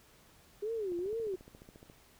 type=tone with vibrato; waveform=sine; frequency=397.7 Hz; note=G4; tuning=25 cents sharp; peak=-33 dBFS; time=0.62-1.36 s; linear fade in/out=10 ms; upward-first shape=sine; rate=2.2 Hz; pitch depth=250 cents each way
type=click train; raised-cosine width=2 ms; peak=-39 dBFS; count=15; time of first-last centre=0.92-1.899 s; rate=14.3 Hz
effects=pink hiss -62 dBFS RMS until 2.19 s